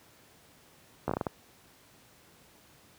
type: slowing click train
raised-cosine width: 1 ms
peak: -15 dBFS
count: 7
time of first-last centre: 1.08-1.268 s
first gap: 14 ms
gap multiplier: 1.32
effects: pink hiss -59 dBFS RMS until 2.98 s + high-pass 80 Hz 12 dB/octave